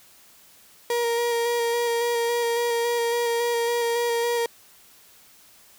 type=tone with vibrato; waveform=35% pulse; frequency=471.1 Hz; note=A#4; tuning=18 cents sharp; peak=-20 dBFS; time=0.9-4.46 s; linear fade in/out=2 ms; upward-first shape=square; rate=3.6 Hz; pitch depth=15 cents each way; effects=white hiss -53 dBFS RMS until 5.78 s